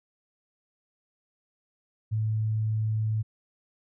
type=tone; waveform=sine; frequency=109.1 Hz; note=A2; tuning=14 cents flat; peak=-24 dBFS; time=2.11-3.23 s; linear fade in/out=20 ms; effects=none